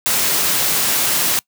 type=noise; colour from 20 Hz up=white; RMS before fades=-17 dBFS; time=0.06-1.39 s; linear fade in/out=0 ms; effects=noise-tail reverb RT60 0.1 s tail -24 dB re dry + high-pass 100 Hz 12 dB/octave